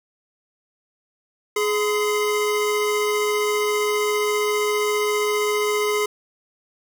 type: tone cluster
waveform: square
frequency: 420.2 / 1021 / 2086 Hz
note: G#4 / C6 / C7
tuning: +20 / -43 / -6 cents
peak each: -21 / -29 / -29 dBFS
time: 1.56-6.06 s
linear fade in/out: 5 ms
effects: none